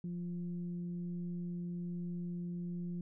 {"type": "tone with frequency modulation", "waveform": "sine", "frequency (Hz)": 174.61, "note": "F3", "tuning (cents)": 0, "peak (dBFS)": -37, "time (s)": [0.04, 3.01], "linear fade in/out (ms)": 2, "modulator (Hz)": 174, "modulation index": 0.36, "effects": []}